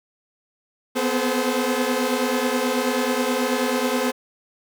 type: tone cluster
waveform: sawtooth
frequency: 245.1 / 254.4 / 428.5 / 521 Hz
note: B3 / C4 / A4 / C5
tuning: -13 / -48 / -46 / -7 cents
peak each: -22 dBFS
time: 0.95-4.12 s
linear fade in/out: 20 ms
effects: none